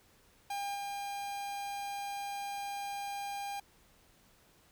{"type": "tone with level steps", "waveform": "45% pulse", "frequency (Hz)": 804, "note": "G5", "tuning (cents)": 44, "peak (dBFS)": [-35, -37], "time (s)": [0.5, 3.6], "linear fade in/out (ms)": 5, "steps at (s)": 0.74, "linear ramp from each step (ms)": 20, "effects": ["pink hiss -65 dBFS RMS until 4.71 s"]}